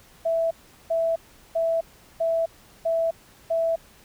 sine tone bursts, 659.3 Hz, E5, in tune, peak -20 dBFS, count 6, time 0.25-3.76 s, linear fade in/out 10 ms, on 260 ms, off 390 ms, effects pink hiss -53 dBFS RMS until 4.04 s

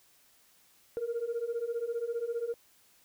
sine beating tone pair, 459.1 / 474.1 Hz, A#4 / A#4, -26 / +29 cents, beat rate 15 Hz, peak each -34 / -32 dBFS, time 0.97-2.54 s, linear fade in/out 0 ms, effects tanh soft clip ceiling -27 dBFS + white hiss -64 dBFS RMS until 3.04 s

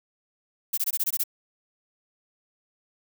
violet noise bursts, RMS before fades -25 dBFS, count 8, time 0.73-1.238 s, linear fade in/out 10 ms, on 46 ms, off 20 ms, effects none

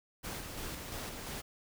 pink noise with tremolo, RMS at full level -41 dBFS, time 0.23-1.42 s, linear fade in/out 20 ms, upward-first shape square, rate 2.9 Hz, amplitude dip 30%, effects none

